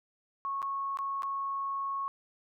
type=tone with dropouts; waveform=sine; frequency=1100 Hz; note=C#6; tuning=14 cents flat; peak=-31 dBFS; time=0.45-2.08 s; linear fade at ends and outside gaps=0 ms; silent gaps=0.619-0.627 / 0.972-0.988 / 1.222-1.232 s; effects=none